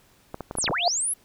clicks, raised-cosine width 1 ms, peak -18 dBFS, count 8, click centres 0.344 / 0.407 / 0.511 / 0.553 / 0.585 / 0.642 / 0.678 / 0.709 s
sine linear two-way sweep, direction down then up, 11430 to 77.78 to 11430 Hz, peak -23 dBFS, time 0.57-1.14 s, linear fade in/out 10 ms, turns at 0.7 s
sine tone with exponential growth, 699 Hz, F5, 1 cent sharp, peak -14 dBFS, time 0.76-0.88 s, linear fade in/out 2 ms, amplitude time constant 26 ms
effects pink hiss -59 dBFS RMS until 1.24 s

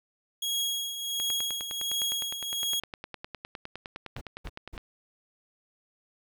sawtooth tone with tremolo, 3306 Hz, G#7, 9 cents flat, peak -23 dBFS, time 0.42-2.8 s, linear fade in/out 5 ms, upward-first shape triangle, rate 1.4 Hz, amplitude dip 65%
click train, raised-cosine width 0.3 ms, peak -22 dBFS, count 36, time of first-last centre 1.2-4.779 s, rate 9.78 Hz
brown noise bursts, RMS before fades -39 dBFS, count 3, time 4.16-4.779 s, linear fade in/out 10 ms, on 53 ms, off 230 ms
effects none

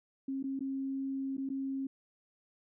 sine tone with dropouts, 269.8 Hz, C#4, 47 cents flat, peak -33 dBFS, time 0.28-1.87 s, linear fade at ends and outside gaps 5 ms, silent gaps 0.428-0.439 / 0.593-0.606 / 1.369-1.379 / 1.491-1.5 s, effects none

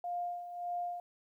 sine tone with tremolo, 704 Hz, F5, 14 cents sharp, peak -33 dBFS, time 0.04-1 s, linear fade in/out 2 ms, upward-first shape sine, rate 1.7 Hz, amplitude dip 65%, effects 12-bit

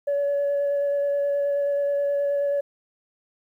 sine tone with vibrato, 568 Hz, C#5, 42 cents sharp, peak -19 dBFS, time 0.07-2.61 s, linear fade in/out 10 ms, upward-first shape square, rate 9.4 Hz, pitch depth 9 cents each way, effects tanh soft clip ceiling -18 dBFS + 10-bit

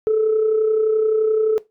sine tone with amplitude modulation, 436.3 Hz, A4, 15 cents flat, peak -11 dBFS, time 0.07-1.58 s, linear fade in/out 0 ms, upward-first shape sine, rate 31.6 Hz, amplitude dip 45%, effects noise-tail reverb RT60 0.2 s tail -19 dB re dry + tanh soft clip ceiling -10 dBFS

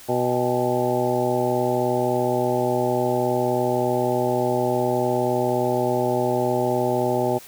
harmonic tone with a mistuned harmonic, 123.47 Hz, B2, in tune, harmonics 1 / 2 / 3 / 4 / 5 / 6 / 7, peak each -29 / -28 / -24 / -28 / -25 / -28 / -29 dBFS, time 0.08-7.39 s, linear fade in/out 20 ms, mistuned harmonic 6, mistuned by +100 cents, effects white hiss -44 dBFS RMS until 7.47 s

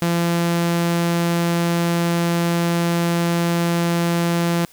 sawtooth tone, 170.6 Hz, F3, 40 cents flat, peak -13 dBFS, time 0.02-4.65 s, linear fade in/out 0 ms, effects white hiss -50 dBFS RMS until 4.72 s

